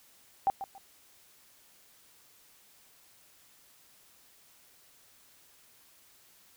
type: tone with echo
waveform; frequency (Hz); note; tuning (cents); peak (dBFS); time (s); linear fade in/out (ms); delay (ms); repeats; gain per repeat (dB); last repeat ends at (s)
sine; 784; G5; 0; -22; 0.47-0.5; 0; 140; 2; -12; 0.78
effects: white hiss -61 dBFS RMS until 6.56 s